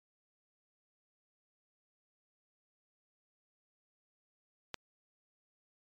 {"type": "click", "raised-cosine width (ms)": 0.2, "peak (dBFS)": -20, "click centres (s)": 4.743, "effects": ["MP3 96 kbps"]}